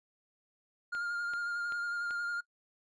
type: tone with vibrato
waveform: triangle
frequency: 1410 Hz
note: F6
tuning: 16 cents sharp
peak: -31 dBFS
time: 0.92-2.41 s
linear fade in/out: 10 ms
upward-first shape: sine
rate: 11 Hz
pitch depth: 19 cents each way
type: click train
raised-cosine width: 0.3 ms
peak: -31 dBFS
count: 4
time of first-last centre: 0.95-2.108 s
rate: 2.59 Hz
effects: noise-tail reverb RT60 0.1 s tail -24 dB re dry + resampled to 22050 Hz